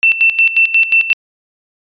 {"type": "tone with tremolo", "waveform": "sine", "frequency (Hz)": 2682, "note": "E7", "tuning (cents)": 29, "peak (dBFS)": -6, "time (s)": [0.03, 1.13], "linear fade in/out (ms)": 0, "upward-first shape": "square", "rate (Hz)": 5.6, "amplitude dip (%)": 75, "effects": ["resampled to 11025 Hz"]}